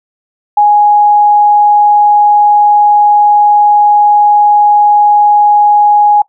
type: tone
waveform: sine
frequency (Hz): 830.6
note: G#5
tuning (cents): 0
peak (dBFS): -3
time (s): 0.57-6.22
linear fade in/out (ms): 5
effects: noise-tail reverb RT60 0.1 s tail -20 dB re dry